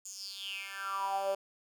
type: tone with high-pass filter sweep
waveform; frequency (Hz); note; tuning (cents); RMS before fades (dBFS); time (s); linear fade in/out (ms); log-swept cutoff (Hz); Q
10% pulse; 196; G3; 0; -37; 0.05-1.35; 5; 7200 to 520; 7.6
effects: none